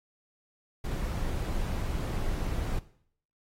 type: noise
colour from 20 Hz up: brown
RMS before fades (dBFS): -31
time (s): 0.84-2.79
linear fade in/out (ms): 5
effects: noise-tail reverb RT60 0.6 s tail -17 dB re dry + AAC 48 kbps